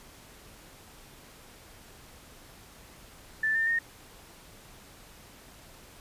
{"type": "tone with pitch steps", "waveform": "sine", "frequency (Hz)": [1762, 1801.1, 1841.1], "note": ["A6", "A6", "A#6"], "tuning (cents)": [2, 40, -22], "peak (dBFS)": -24, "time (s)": [3.43, 3.79], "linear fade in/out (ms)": 5, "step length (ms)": 120, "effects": ["pink hiss -52 dBFS RMS until 6 s", "resampled to 32000 Hz"]}